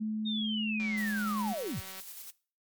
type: tone with pitch glide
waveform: sine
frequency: 216.1 to 210.9 Hz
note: A3 to G#3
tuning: -31 to +27 cents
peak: -30 dBFS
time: 0-1.54 s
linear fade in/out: 20 ms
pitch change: -42 cents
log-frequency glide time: 0.8-1.01 s
type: linear sweep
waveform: sine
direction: down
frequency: 3729 to 51.91 Hz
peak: -33 dBFS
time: 0.25-1.81 s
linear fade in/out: 20 ms
type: click train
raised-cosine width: 0.2 ms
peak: -29 dBFS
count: 229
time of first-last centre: 0.8-2 s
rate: 190 Hz
type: noise with tremolo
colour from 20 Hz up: blue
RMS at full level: -44 dBFS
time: 0.97-2.31 s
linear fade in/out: 10 ms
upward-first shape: square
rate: 10 Hz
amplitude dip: 30%
effects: noise-tail reverb RT60 0.4 s tail -20 dB re dry + MP3 96 kbps